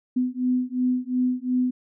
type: beating tone pair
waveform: sine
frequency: 250.3 / 253.1 Hz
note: B3 / B3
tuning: +23 / +43 cents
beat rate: 2.8 Hz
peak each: -24 dBFS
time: 0.16-1.71 s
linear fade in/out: 10 ms
effects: none